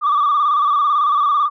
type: tone with vibrato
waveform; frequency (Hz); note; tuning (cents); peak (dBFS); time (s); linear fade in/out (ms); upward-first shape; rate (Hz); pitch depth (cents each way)
sine; 1174; D6; -1; -11; 0.01-1.5; 50; square; 18; 56
effects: tanh soft clip ceiling -10 dBFS